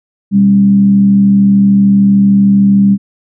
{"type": "tone with frequency modulation", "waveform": "sine", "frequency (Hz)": 198.8, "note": "G3", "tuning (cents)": 25, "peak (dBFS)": -4, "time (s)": [0.31, 2.98], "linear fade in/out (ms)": 50, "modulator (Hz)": 73.2, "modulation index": 0.34, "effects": []}